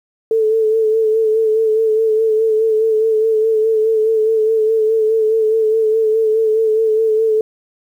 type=tone with vibrato; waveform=sine; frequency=440 Hz; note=A4; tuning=in tune; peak=-11 dBFS; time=0.31-7.41 s; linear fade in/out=2 ms; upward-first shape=sine; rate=4.8 Hz; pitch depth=34 cents each way; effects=8-bit